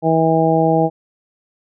harmonic tone, 161.8 Hz, E3, 32 cents flat, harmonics 1 / 2 / 3 / 4 / 5, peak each -18 / -18 / -18 / -18 / -18 dBFS, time 0.02-0.9 s, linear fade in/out 50 ms, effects none

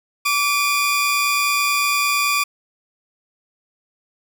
sawtooth tone pair together, 1153 / 2435 Hz, D6 / D#7, -32 / -38 cents, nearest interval octave + minor second, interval 1294 cents, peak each -16 dBFS, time 0.25-2.44 s, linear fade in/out 10 ms, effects none

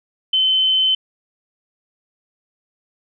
sine tone, 3063 Hz, G7, 41 cents flat, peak -13 dBFS, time 0.33-0.95 s, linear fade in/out 5 ms, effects none

